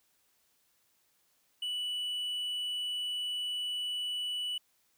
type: tone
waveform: triangle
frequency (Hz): 2960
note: F#7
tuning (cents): 0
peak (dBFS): -31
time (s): 1.62-4.58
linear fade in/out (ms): 5
effects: white hiss -72 dBFS RMS until 4.97 s

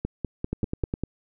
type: two click trains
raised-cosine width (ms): 3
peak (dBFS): -14 / -14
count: 6 / 5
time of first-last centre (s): 0.05-1.036 / 0.53-0.939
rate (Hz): 5.07 / 9.78
effects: none

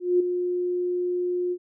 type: tone with ADSR envelope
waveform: sine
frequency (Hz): 357.2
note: F4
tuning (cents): +39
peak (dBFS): -15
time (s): 0-1.58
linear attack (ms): 200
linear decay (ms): 7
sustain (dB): -8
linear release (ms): 61
effects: none

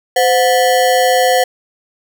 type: ring-modulated tone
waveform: square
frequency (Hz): 620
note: D#5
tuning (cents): -6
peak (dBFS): -7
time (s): 0.16-1.44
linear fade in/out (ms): 5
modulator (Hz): 107
effects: none

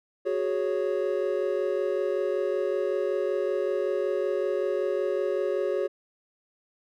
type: chord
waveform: triangle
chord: F# suspended second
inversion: none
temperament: equal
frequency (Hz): 370 / 415.3 / 554.4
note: F#4 / G#4 / C#5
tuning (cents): 0 / 0 / 0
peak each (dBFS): -27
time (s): 0.25-5.88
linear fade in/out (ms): 20
effects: none

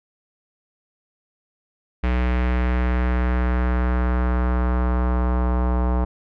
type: tone with low-pass filter sweep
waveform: square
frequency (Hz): 61.74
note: B1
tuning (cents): 0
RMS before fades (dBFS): -20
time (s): 2.03-6.05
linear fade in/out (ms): 10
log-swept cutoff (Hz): 2300 to 980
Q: 1.8
effects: none

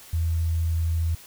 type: tone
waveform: sine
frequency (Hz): 82.4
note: E2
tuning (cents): 0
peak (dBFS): -21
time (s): 0.13-1.15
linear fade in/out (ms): 5
effects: white hiss -47 dBFS RMS until 1.26 s

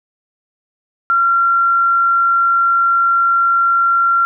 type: tone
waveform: sine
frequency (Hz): 1372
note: F6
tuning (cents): -31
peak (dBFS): -10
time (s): 1.1-4.25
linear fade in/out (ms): 0
effects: none

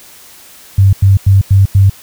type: tone bursts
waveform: sine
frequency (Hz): 97.6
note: G2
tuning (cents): -7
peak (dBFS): -3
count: 5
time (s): 0.78-1.898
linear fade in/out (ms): 5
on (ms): 150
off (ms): 92
effects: white hiss -38 dBFS RMS until 2.02 s

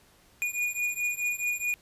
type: beating tone pair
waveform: square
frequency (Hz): 2443 / 2447.7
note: D#7 / D#7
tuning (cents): -32 / -29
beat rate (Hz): 4.7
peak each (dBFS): -31 / -32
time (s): 0.42-1.74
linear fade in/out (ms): 0
effects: pink hiss -60 dBFS RMS until 1.81 s + resampled to 32000 Hz

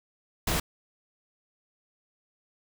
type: noise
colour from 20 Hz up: pink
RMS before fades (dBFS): -27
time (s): 0.47-0.6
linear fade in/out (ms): 5
effects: none

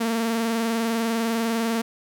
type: tone with vibrato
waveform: sawtooth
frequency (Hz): 227.7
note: A#3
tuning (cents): -40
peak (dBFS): -18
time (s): 0-1.82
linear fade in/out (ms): 10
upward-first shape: square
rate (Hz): 20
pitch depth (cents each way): 34
effects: none

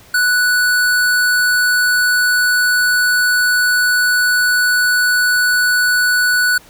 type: tone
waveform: square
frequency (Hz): 1480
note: F#6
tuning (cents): 0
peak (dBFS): -12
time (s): 0.14-6.58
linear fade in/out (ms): 5
effects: pink hiss -44 dBFS RMS until 6.69 s

